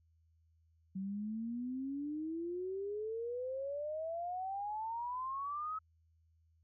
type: exponential sweep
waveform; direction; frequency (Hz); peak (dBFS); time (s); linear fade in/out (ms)
sine; up; 187.9 to 1293; -37; 0.95-5.79; 10
effects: added 81 Hz sine -68 dBFS peak until 6.63 s